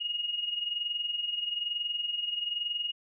sine tone with amplitude modulation, 2870 Hz, F7, 47 cents sharp, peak -27 dBFS, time 0-2.92 s, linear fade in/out 20 ms, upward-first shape sine, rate 21.1 Hz, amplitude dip 65%, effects none

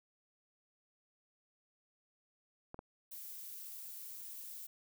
clicks, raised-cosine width 1 ms, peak -32 dBFS, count 2, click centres 2.744 / 2.791 s
violet noise, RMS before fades -48 dBFS, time 3.11-4.67 s, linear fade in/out 10 ms
effects none

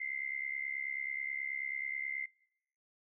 sine tone with amplitude modulation, 2083 Hz, C7, 8 cents flat, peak -32 dBFS, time 0-2.26 s, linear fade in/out 10 ms, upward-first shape sine, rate 69.3 Hz, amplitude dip 85%, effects noise-tail reverb RT60 0.7 s tail -22 dB re dry

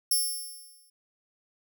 5% pulse tone with exponential decay, 5400 Hz, E8, 41 cents sharp, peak -15 dBFS, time 0.11-0.9 s, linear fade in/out 5 ms, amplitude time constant 170 ms, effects none

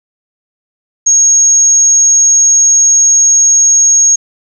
sine tone, 6560 Hz, G#8, 22 cents flat, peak -4 dBFS, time 1.06-4.16 s, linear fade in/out 10 ms, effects none

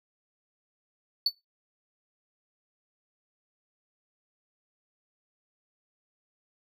triangle tone with exponential decay, 4476 Hz, C#8, 16 cents sharp, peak -16 dBFS, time 1.26-1.33 s, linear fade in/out 5 ms, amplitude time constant 15 ms, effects noise-tail reverb RT60 0.2 s tail -20 dB re dry + tanh soft clip ceiling -14 dBFS

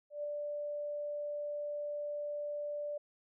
sine tone with ADSR envelope, 587.3 Hz, D5, in tune, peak -34 dBFS, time 0.1-2.98 s, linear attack 140 ms, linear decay 3 ms, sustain -2 dB, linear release 8 ms, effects none

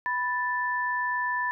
sine tone pair together, 987.8 / 1760.1 Hz, B5 / A6, 0 / 0 cents, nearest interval minor seventh, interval 1000 cents, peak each -28 dBFS, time 0.06-1.51 s, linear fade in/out 0 ms, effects none

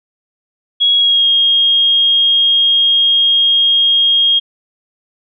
sine tone with pitch glide, 3322 to 3250 Hz, G#7 to G#7, 0 to -38 cents, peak -8 dBFS, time 0.8-4.4 s, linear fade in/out 20 ms, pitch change -38 cents, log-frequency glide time 0.95-1.27 s, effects none

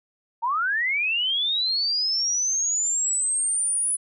sine linear sweep, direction up, 883 to 10010 Hz, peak -21 dBFS, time 0.42-3.97 s, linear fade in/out 20 ms, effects none

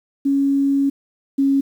sine tone pair in turn, 277.2 / 274.8 Hz, C#4 / C#4, 0 / -15 cents, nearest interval unison, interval 15 cents, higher first, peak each -14 / -13 dBFS, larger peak second, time 0.25-0.9 / 1.38-1.61 s, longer first, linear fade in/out 10 ms, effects 8-bit

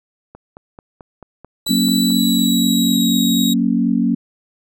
click train, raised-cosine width 1 ms, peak -23 dBFS, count 9, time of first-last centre 0.35-2.104 s, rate 4.56 Hz
sawtooth tone with pitch glide, 3951 to 3801 Hz, B7 to A#7, 0 to +33 cents, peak -16 dBFS, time 1.66-3.54 s, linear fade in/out 10 ms, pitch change -67 cents, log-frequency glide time 2.06-3.16 s
sine chord, F# major, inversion none, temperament equal, 185 / 233.1 / 277.2 Hz, F#3 / A#3 / C#4, 0 / 0 / 0 cents, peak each -19 / -16 / -19 dBFS, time 1.69-4.15 s, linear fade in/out 10 ms
effects none

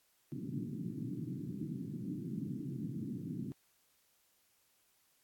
pink band-pass noise, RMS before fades -41 dBFS, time 0.32-3.52 s, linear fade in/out 0 ms, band 120 to 320 Hz, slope 48 dB/octave, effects white hiss -73 dBFS RMS until 5.23 s + AAC 64 kbps

